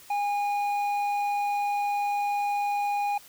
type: tone with hard clipping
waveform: sine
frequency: 817 Hz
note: G#5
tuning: 29 cents flat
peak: -26 dBFS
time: 0.1-3.18 s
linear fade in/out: 5 ms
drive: 6 dB
effects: white hiss -51 dBFS RMS until 3.28 s